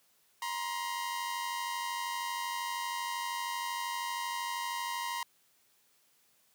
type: tone pair together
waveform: sawtooth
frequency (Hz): 950 / 1042.8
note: A#5 / C6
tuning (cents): +33 / -6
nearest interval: major second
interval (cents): 161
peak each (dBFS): -32 / -35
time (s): 0.42-5.23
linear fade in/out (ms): 2
effects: white hiss -69 dBFS RMS until 6.54 s + high-pass 100 Hz 12 dB/octave